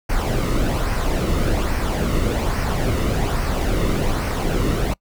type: noise with flanger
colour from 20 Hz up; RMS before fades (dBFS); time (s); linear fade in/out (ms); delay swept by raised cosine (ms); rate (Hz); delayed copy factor
brown; -20; 0.09-4.94; 10; 0.27 to 1.26; 1.2; -0.5
effects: noise-tail reverb RT60 0.1 s tail -25 dB re dry